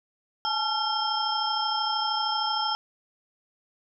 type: tone cluster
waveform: sine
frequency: 844 / 877 / 1368 / 3196 / 5270 Hz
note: G#5 / A5 / F6 / G7 / E8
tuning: +28 / -6 / -36 / +33 / -1 cents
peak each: -31 dBFS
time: 0.45-2.75 s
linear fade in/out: 0 ms
effects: none